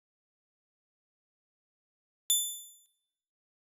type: tone with exponential decay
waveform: 10% pulse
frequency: 3520 Hz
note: A7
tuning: in tune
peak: -13 dBFS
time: 2.3-2.86 s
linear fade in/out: 0 ms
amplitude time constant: 120 ms
effects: noise-tail reverb RT60 1.0 s tail -23 dB re dry + resampled to 32000 Hz